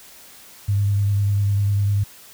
sine tone with vibrato, 100.9 Hz, G#2, 49 cents flat, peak -16 dBFS, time 0.68-2.04 s, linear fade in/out 10 ms, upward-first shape triangle, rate 10 Hz, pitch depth 24 cents each way, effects white hiss -45 dBFS RMS until 2.33 s

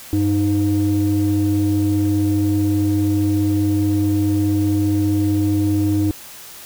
sine tone pair together, 98 / 309.2 Hz, G2 / D#4, 0 / -11 cents, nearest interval octave + minor sixth, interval 1989 cents, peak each -17 / -15 dBFS, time 0.13-6.11 s, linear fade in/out 0 ms, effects tanh soft clip ceiling -10 dBFS + white hiss -38 dBFS RMS until 6.65 s

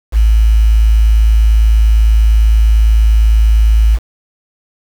sine tone with quantisation, 54.4 Hz, A1, 19 cents flat, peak -5 dBFS, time 0.12-3.99 s, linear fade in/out 50 ms, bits 5, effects none

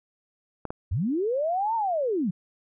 clicks, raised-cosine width 1 ms, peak -18 dBFS, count 2, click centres 0.653 / 0.705 s
sine linear two-way sweep, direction up then down, 69.3 to 932.3 to 157.5 Hz, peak -23 dBFS, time 0.91-2.31 s, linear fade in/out 10 ms, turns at 1.75 s
effects none

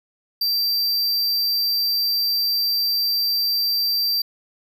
square tone, 4694 Hz, D8, 2 cents flat, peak -19 dBFS, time 0.41-4.22 s, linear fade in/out 5 ms, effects none

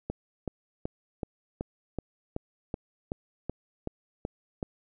click train, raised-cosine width 2 ms, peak -18 dBFS, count 13, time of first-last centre 0.1-4.628 s, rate 2.65 Hz, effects none

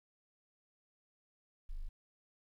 sine tone, 25.44 Hz, G#0, 35 cents flat, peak -36 dBFS, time 1.69-1.89 s, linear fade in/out 10 ms, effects tanh soft clip ceiling -37 dBFS + 12-bit

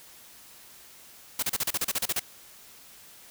white noise bursts, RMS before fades -27 dBFS, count 12, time 1.39-2.196 s, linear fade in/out 5 ms, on 36 ms, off 34 ms, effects white hiss -51 dBFS RMS until 3.3 s

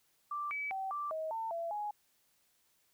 sine tone with pitch steps, 1175 / 2290 / 769 / 1173 / 634 / 899 / 673 / 834 Hz, D6 / D7 / G5 / D6 / D#5 / A5 / E5 / G#5, +1 / -44 / -33 / -2 / +32 / +37 / +36 / +7 cents, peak -35 dBFS, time 0.31-1.91 s, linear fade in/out 5 ms, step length 200 ms, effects white hiss -73 dBFS RMS until 2.93 s

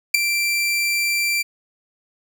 sawtooth tone with ADSR envelope, 2352 Hz, D7, 2 cents sharp, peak -4 dBFS, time 0.14-1.43 s, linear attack 8 ms, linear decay 5 ms, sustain -11 dB, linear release 18 ms, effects none

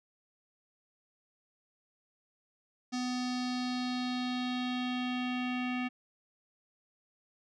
square tone with low-pass filter sweep, 250 Hz, B3, 21 cents sharp, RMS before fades -34 dBFS, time 2.92-5.89 s, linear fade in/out 20 ms, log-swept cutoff 5500 to 2600 Hz, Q 3.3, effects none

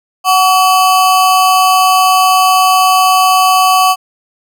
square ring-modulated tone, 940 Hz, A#5, 14 cents sharp, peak -4 dBFS, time 0.24-3.96 s, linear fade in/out 50 ms, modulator 196 Hz, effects none

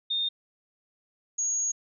sine tone pair in turn, 3652 / 6636 Hz, A#7 / G#8, -36 / -2 cents, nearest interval minor seventh, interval 1034 cents, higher second, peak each -25 dBFS, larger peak neither, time 0.1-0.29 / 1.38-1.72 s, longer second, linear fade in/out 10 ms, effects none

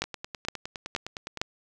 two click trains, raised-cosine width 0.2 ms, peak -18 / -9 dBFS, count 14 / 4, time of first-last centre 0.04-1.373 / 0.02-1.415 s, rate 9.75 / 2.15 Hz, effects none

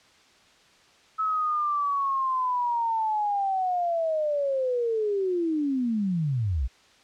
sine linear sweep, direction down, 1300 to 54.2 Hz, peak -23 dBFS, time 1.18-6.68 s, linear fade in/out 20 ms, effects white hiss -57 dBFS RMS until 7.03 s + low-pass 5000 Hz 12 dB/octave

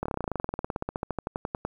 slowing click train, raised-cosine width 1 ms, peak -15 dBFS, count 30, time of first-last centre 0.03-1.65 s, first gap 26 ms, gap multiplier 1.05, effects 9-bit

